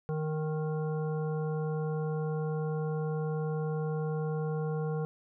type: harmonic tone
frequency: 155.1 Hz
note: D#3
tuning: 5 cents flat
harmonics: 1 / 3 / 5 / 7 / 9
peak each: -31 / -35 / -44 / -48 / -50 dBFS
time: 0.09-5.05 s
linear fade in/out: 0 ms
effects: none